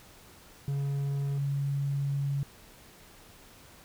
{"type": "tone pair in turn", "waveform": ["triangle", "sine"], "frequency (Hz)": [140, 140], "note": ["C#3", "C#3"], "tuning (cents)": [18, 18], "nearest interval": "unison", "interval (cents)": 0, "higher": "neither", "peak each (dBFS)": [-26, -27], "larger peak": "first", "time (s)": [[0.68, 1.38], [1.38, 2.43]], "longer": "second", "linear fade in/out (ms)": 0, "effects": ["pink hiss -54 dBFS RMS until 3.84 s"]}